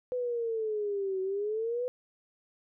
sine exponential two-way sweep, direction down then up, 504 to 374.7 to 504 Hz, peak -29 dBFS, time 0.12-1.88 s, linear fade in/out 0 ms, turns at 1.21 s, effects none

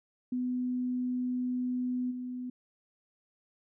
sine tone with level steps, 250 Hz, B3, 21 cents sharp, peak -29 / -35 dBFS, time 0.32-2.5 s, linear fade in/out 5 ms, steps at 2.1 s, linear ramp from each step 20 ms, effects none

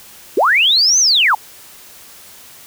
sine linear two-way sweep, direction up then down, 297.4 to 6360 to 763 Hz, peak -9 dBFS, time 0.37-1.35 s, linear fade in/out 5 ms, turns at 0.99 s, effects white hiss -40 dBFS RMS until 2.66 s

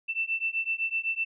sine beating tone pair, 2668 / 2675.9 Hz, E7 / E7, +20 / +25 cents, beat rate 7.9 Hz, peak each -30 dBFS, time 0.08-1.25 s, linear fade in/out 20 ms, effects none

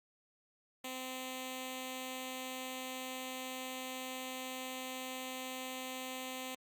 5% pulse tone with notch filter, 258 Hz, C4, 24 cents flat, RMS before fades -43 dBFS, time 0.84-6.55 s, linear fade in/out 5 ms, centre 1500 Hz, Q 1.2, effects Opus 48 kbps

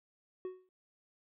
triangle tone with exponential decay, 370 Hz, F#4, in tune, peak -33 dBFS, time 0.45-0.69 s, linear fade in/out 1 ms, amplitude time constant 52 ms, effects resampled to 8000 Hz

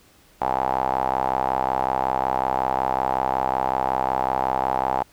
sawtooth tone with band-pass filter, 65.41 Hz, C2, in tune, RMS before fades -23 dBFS, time 0.41-5.03 s, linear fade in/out 5 ms, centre 830 Hz, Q 6.1, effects pink hiss -55 dBFS RMS until 5.12 s

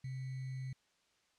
sine tone with sample-and-hold, 130.81 Hz, C3, in tune, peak -39 dBFS, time 0.04-0.73 s, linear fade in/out 5 ms, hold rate 2100 Hz, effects white hiss -74 dBFS RMS until 1.38 s + low-pass 6000 Hz 12 dB/octave

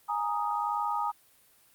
sine chord, Ab suspended second, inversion none, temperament equal, 830.6 / 932.3 / 1244.5 Hz, Ab5 / Bb5 / Eb6, 0 / 0 / 0 cents, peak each -32 dBFS, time 0.08-1.12 s, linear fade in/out 20 ms, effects white hiss -62 dBFS RMS until 1.74 s + Opus 32 kbps

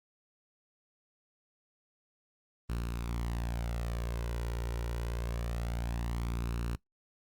sawtooth tone with flanger, 58.27 Hz, A#1, in tune, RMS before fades -35 dBFS, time 2.69-6.76 s, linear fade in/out 10 ms, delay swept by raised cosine 0.73 to 2.13 ms, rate 0.25 Hz, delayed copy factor +0.5, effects noise-tail reverb RT60 0.1 s tail -20 dB re dry + Opus 32 kbps

